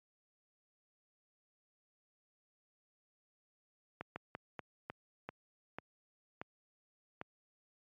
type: slowing click train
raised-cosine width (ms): 0.5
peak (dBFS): -26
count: 9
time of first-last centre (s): 4.01-7.214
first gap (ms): 150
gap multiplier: 1.27
effects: high-pass 100 Hz 12 dB/octave + MP3 48 kbps